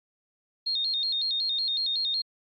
sine tone with vibrato, 3951 Hz, B7, in tune, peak -25 dBFS, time 0.66-2.22 s, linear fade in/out 10 ms, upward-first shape square, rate 5.4 Hz, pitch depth 120 cents each way, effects AAC 48 kbps

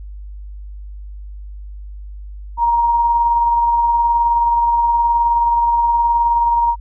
sine tone with tremolo, 940 Hz, A#5, 14 cents sharp, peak -10 dBFS, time 2.57-6.76 s, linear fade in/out 50 ms, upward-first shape triangle, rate 19 Hz, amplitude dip 35%, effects added 50 Hz sine -29 dBFS peak until 6.8 s

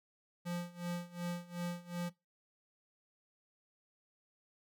square tone with tremolo, 174.61 Hz, F3, in tune, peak -36 dBFS, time 0.45-2.1 s, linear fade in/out 20 ms, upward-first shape sine, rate 2.7 Hz, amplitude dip 90%, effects noise-tail reverb RT60 0.2 s tail -19 dB re dry

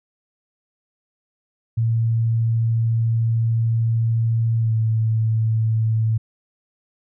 sine tone with pitch glide, 114.2 to 111.33 Hz, A#2 to A2, -35 to +21 cents, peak -16 dBFS, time 1.77-6.18 s, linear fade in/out 10 ms, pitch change -44 cents, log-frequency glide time 4.58-4.73 s, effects none

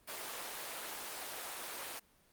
pink high-pass noise, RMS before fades -43 dBFS, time 0.07-2 s, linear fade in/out 20 ms, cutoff 590 Hz, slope 12 dB/octave, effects pink hiss -68 dBFS RMS until 2.32 s + Opus 32 kbps

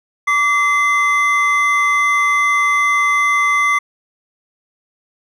triangle tone pair together, 1154.5 / 2057 Hz, D6 / C7, -30 / -30 cents, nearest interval minor seventh, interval 1000 cents, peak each -13 dBFS, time 0.27-3.79 s, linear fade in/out 10 ms, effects none

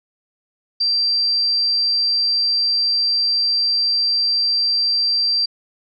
sine tone, 4706 Hz, D8, 3 cents sharp, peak -15 dBFS, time 0.8-5.46 s, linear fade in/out 10 ms, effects none

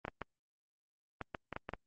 clicks, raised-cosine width 0.5 ms, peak -23 dBFS, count 9, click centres 0.051 / 0.081 / 0.217 / 1.213 / 1.348 / 1.527 / 1.564 / 1.691 / 1.736 s, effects Opus 24 kbps

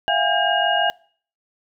sine tone cluster, 670 / 716 / 814 / 1609 / 2865 Hz, E5 / F5 / G#5 / G6 / F7, +28 / +43 / -35 / +45 / +44 cents, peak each -23 dBFS, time 0.08-0.9 s, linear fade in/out 0 ms, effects noise-tail reverb RT60 0.5 s tail -25 dB re dry

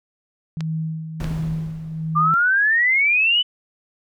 sine tone with tremolo, 159.5 Hz, D#3, 43 cents sharp, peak -21 dBFS, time 0.57-2.34 s, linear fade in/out 0 ms, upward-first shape sine, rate 1.4 Hz, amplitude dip 60%
clicks, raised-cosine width 0.2 ms, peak -15 dBFS, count 2, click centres 0.607 / 1.243 s
brown noise with exponential decay, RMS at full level -26 dBFS, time 1.2-2.54 s, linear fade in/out 2 ms, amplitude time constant 290 ms
sine exponential sweep, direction up, 1174.7 to 3026 Hz, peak -14 dBFS, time 2.15-3.43 s, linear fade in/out 20 ms
effects none

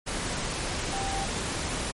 sine tone in noise, 784 Hz, G5, in tune, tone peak -32 dBFS, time 0.92-1.26 s, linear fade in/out 20 ms, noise pink, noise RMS -31 dBFS, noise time 0.06-1.92 s, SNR -4 dB, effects MP3 48 kbps

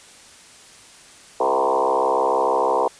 sine tone with frequency modulation, 710 Hz, F5, 28 cents sharp, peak -16 dBFS, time 1.4-2.88 s, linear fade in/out 5 ms, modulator 66.3 Hz, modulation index 4.8, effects white hiss -46 dBFS RMS until 2.99 s + resampled to 22050 Hz

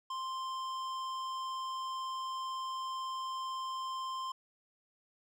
sine tone with hard clipping, 1047 Hz, C6, 1 cent sharp, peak -38 dBFS, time 0.1-4.32 s, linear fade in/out 5 ms, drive 12 dB, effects none

